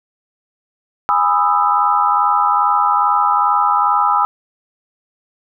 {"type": "chord", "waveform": "sine", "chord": "E major seventh", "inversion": "first", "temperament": "just", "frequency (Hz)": [824.1, 988.9, 1236.1, 1318.5], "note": ["G#5", "B5", "D#6", "E6"], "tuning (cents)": [-14, 2, -12, 0], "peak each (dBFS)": -17, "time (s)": [1.09, 4.25], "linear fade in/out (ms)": 0, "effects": []}